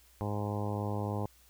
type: harmonic tone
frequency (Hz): 103.4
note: G#2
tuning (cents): -7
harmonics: 1 / 2 / 3 / 4 / 5 / 6 / 7 / 8 / 9 / 10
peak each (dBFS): -34 / -39 / -42 / -42 / -42 / -46 / -46 / -43 / -46 / -48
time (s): 0.21-1.26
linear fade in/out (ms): 0
effects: added 60 Hz sine -63 dBFS peak until 1.49 s + white hiss -63 dBFS RMS until 1.49 s